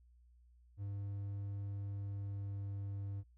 triangle tone with pitch glide, 100.2 to 99.51 Hz, G2 to G2, +38 to +26 cents, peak -37 dBFS, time 0.77-3.24 s, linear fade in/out 50 ms, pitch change -12 cents, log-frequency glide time 1.94-3.1 s, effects added 60 Hz sine -62 dBFS peak until 3.37 s

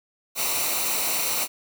white noise with comb filter, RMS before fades -25 dBFS, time 0.35-1.48 s, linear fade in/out 50 ms, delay 0.6 ms, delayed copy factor -0.65, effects none

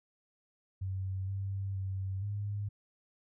sine tone with pitch steps, 95.1 / 97.6 / 95.8 / 102.3 Hz, F#2 / G2 / G2 / G#2, +48 / -7 / -39 / -26 cents, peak -33 dBFS, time 0.81-2.69 s, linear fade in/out 10 ms, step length 470 ms, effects none

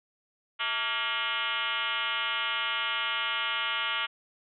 sine tone with frequency modulation, 2155 Hz, C#7, 49 cents flat, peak -27 dBFS, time 0.59-4.07 s, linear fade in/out 20 ms, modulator 251 Hz, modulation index 4.5, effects none

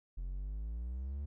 triangle exponential sweep, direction up, 42.69 to 73.42 Hz, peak -35 dBFS, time 0.17-1.26 s, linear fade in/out 10 ms, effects none

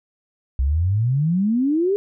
sine exponential sweep, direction up, 62.6 to 415.3 Hz, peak -16 dBFS, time 0.59-1.96 s, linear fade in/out 0 ms, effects none

